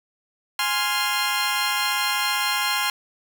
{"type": "chord", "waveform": "15% pulse", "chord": "F minor", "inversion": "first", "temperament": "equal", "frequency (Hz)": [830.6, 1046.5, 1396.9], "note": ["Ab5", "C6", "F6"], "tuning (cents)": [0, 0, 0], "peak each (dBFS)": [-20, -18, -20], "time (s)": [0.59, 2.9], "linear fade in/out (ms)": 2, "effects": []}